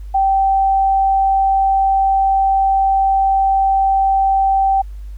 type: tone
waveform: sine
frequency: 777 Hz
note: G5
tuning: 16 cents flat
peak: -11 dBFS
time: 0.14-4.82 s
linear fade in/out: 10 ms
effects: added 50 Hz sine -27 dBFS peak until 5.17 s + pink hiss -56 dBFS RMS until 5.17 s